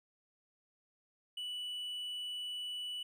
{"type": "tone", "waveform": "triangle", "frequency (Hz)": 2960, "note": "F#7", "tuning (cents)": 0, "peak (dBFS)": -37, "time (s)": [1.37, 3.03], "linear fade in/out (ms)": 5, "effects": []}